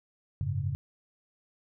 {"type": "chord", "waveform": "sine", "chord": "F# suspended second", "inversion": "none", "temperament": "just", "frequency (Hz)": [92.5, 104.06, 138.75], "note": ["F#2", "G#2", "C#3"], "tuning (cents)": [0, 4, 2], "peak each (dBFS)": [-33, -33, -32], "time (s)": [0.41, 0.75], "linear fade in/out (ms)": 0, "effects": []}